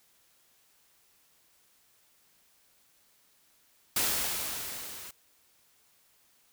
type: noise with level ramp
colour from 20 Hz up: white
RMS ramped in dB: -27 to -45 dBFS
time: 3.96-5.11 s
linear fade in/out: 5 ms
effects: white hiss -66 dBFS RMS until 6.52 s